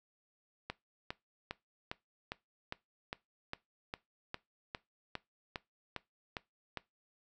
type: click train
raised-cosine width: 0.3 ms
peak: -22 dBFS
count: 16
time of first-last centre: 0.7-6.773 s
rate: 2.47 Hz
effects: noise-tail reverb RT60 0.2 s tail -20 dB re dry